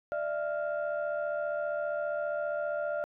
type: tone cluster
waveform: sine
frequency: 594 / 669 / 1398 Hz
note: D5 / E5 / F6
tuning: +20 / +25 / +1 cents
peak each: -31 / -35 / -38 dBFS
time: 0.12-3.04 s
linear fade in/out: 0 ms
effects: tanh soft clip ceiling -22 dBFS